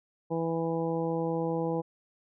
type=harmonic tone; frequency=164.81 Hz; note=E3; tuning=in tune; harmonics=1 / 2 / 3 / 4 / 5 / 6; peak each=-33 / -33 / -31 / -43 / -37 / -43 dBFS; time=0.3-1.82 s; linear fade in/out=20 ms; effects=none